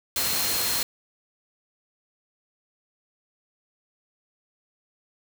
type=tone in noise; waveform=sine; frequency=4200 Hz; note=C8; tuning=6 cents sharp; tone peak=-31 dBFS; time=0.16-0.83 s; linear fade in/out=2 ms; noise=white; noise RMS=-26 dBFS; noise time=0.16-0.83 s; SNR=-8 dB; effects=none